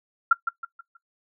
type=tone with echo; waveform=sine; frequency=1369 Hz; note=F6; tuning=35 cents flat; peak=-11 dBFS; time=0.31-0.33 s; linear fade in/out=5 ms; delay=160 ms; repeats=4; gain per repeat=-9 dB; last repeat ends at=0.97 s; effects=noise-tail reverb RT60 0.1 s tail -17 dB re dry